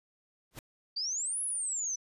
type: noise with exponential growth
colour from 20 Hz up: pink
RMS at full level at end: -38 dBFS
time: 0.51-0.59 s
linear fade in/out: 1 ms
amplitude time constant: 16 ms
type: exponential two-way sweep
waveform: sine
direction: up then down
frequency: 4560 to 10860 to 5920 Hz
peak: -31 dBFS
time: 0.96-1.96 s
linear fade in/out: 10 ms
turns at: 1.42 s
effects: resampled to 32000 Hz